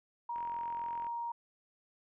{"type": "tone with pitch glide", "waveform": "sine", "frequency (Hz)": [946, 939.5], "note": ["A#5", "A#5"], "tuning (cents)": [25, 13], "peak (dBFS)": -35, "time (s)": [0.29, 1.32], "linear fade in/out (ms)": 5, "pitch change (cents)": -12, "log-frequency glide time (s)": [0.4, 0.6]}
{"type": "click train", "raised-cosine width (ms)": 0.5, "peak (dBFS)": -36, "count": 32, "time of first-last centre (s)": [0.36, 1.068], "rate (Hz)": 43.8}
{"effects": []}